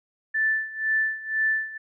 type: tone with tremolo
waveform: sine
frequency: 1760 Hz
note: A6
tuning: in tune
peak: -19 dBFS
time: 0.34-1.78 s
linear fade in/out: 10 ms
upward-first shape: sine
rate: 2 Hz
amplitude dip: 85%
effects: none